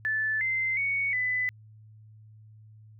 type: tone with pitch steps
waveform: sine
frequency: 1748 / 2075 / 2227 / 2002 Hz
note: A6 / C7 / C#7 / B6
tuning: -12 / -15 / +7 / +23 cents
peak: -25 dBFS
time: 0.05-1.49 s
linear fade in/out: 0 ms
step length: 360 ms
effects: added 108 Hz sine -49 dBFS peak until 2.99 s